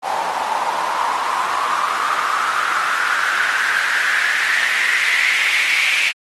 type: noise with band-pass filter sweep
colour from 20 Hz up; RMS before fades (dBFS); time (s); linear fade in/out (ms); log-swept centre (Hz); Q
white; -19; 0.02-6.13; 50; 830 to 2400; 6.1
effects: AAC 32 kbps